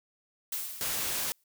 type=noise with exponential decay; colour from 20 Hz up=blue; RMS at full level=-32 dBFS; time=0.52-1.44 s; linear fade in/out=5 ms; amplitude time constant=200 ms
type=noise; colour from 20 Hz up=white; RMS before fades=-32 dBFS; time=0.81-1.32 s; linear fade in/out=0 ms
effects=none

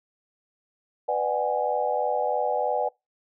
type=chord; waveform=sine; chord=G# half-diminished seventh; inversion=first; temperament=just; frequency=498.4 / 598 / 747.5 / 830.6 Hz; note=B4 / D5 / F#5 / G#5; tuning=+16 / +31 / +17 / 0 cents; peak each=-28 dBFS; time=1.08-2.89 s; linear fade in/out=10 ms; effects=noise-tail reverb RT60 0.2 s tail -24 dB re dry

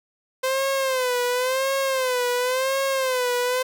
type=tone with vibrato; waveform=sawtooth; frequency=516 Hz; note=C5; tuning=24 cents flat; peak=-17 dBFS; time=0.43-3.63 s; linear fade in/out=10 ms; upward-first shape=sine; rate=0.94 Hz; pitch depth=91 cents each way; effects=none

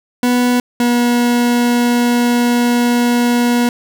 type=tone pair in turn; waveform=40% pulse; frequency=245.6 / 241 Hz; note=B3 / B3; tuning=-9 / -42 cents; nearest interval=unison; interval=33 cents; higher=first; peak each=-10 dBFS; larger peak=neither; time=0.23-0.6 / 0.8-3.69 s; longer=second; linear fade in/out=2 ms; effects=none

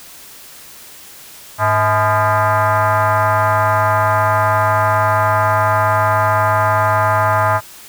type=tone with frequency modulation; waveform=sine; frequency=104.8 Hz; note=G#2; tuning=16 cents sharp; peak=-11 dBFS; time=1.58-7.61 s; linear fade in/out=50 ms; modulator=374 Hz; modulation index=3.7; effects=white hiss -38 dBFS RMS until 7.88 s

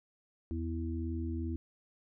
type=harmonic tone; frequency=82.41 Hz; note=E2; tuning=in tune; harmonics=1 / 3 / 4; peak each=-35 / -40 / -40 dBFS; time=0.51-1.56 s; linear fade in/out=0 ms; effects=none

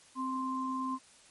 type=tone pair together; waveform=sine; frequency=261.6 / 1046.5 Hz; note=C4 / C6; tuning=0 / 0 cents; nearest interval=2 octaves; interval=2400 cents; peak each=-35 / -34 dBFS; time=0.15-0.99 s; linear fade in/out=50 ms; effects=white hiss -59 dBFS RMS until 1.3 s + MP3 48 kbps

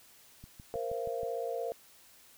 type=click train; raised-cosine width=5 ms; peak=-36 dBFS; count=6; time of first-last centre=0.44-1.232 s; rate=6.31 Hz
type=chord; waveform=sine; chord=Bb suspended second; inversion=none; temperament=equal with one note detuned; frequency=466.2 / 523.3 / 682.9 Hz; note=Bb4 / C5 / F5; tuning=0 / 0 / -39 cents; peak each=-36 / -38 / -38 dBFS; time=0.74-1.72 s; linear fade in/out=0 ms
effects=white hiss -59 dBFS RMS until 2.37 s

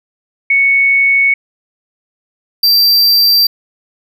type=tone pair in turn; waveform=sine / square; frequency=2217 / 4698 Hz; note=C#7 / D8; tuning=0 / 0 cents; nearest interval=octave + minor second; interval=1300 cents; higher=second; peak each=-7 dBFS; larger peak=neither; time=0.5-1.34 / 2.63-3.47 s; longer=neither; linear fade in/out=5 ms; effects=none

